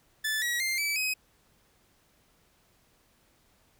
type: tone with pitch steps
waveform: sawtooth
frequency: 1747 / 1916.2 / 2102 / 2305 / 2528 Hz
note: A6 / A#6 / C7 / D7 / D#7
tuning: -13 / +47 / +7 / -33 / +27 cents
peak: -24 dBFS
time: 0.24-1.14 s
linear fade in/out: 10 ms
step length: 180 ms
effects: pink hiss -66 dBFS RMS until 3.79 s